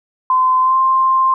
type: tone with pitch glide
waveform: sine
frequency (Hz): 1029 to 1051.2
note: C6 to C6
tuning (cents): -29 to +8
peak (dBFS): -10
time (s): 0.3-1.34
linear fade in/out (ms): 2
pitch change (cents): +37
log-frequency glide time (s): 0.61-0.76
effects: none